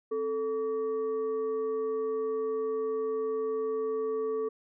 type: tone with frequency modulation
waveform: sine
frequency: 440 Hz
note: A4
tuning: in tune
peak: -28 dBFS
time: 0.11-4.49 s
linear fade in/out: 10 ms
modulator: 703 Hz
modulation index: 0.4
effects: none